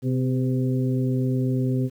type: harmonic tone with a mistuned harmonic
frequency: 128.3 Hz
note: C3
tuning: 34 cents flat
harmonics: 1 / 2 / 3 / 4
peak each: -22 / -25 / -31 / -36 dBFS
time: 0.02-1.9 s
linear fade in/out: 50 ms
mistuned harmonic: 3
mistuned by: +46 cents
effects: 9-bit